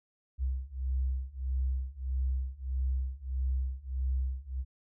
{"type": "beating tone pair", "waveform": "sine", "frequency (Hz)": [64.2, 65.8], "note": ["C2", "C2"], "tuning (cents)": [-32, 10], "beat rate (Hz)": 1.6, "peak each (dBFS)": [-33, -32], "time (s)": [0.38, 4.65], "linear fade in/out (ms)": 50, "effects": []}